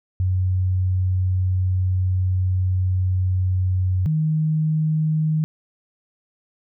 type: tone pair in turn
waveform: sine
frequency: 92.5 / 155.99 Hz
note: F#2 / D#3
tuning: 0 / +5 cents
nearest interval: major sixth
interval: 905 cents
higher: second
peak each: -17 dBFS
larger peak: neither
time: 0.2-4.06 / 4.06-5.44 s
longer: first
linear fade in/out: 0 ms
effects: none